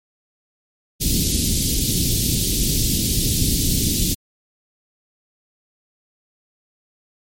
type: band-stop noise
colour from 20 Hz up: pink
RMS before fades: -19 dBFS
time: 1-4.15 s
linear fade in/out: 20 ms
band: 320 to 3600 Hz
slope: 24 dB/octave
effects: MP3 64 kbps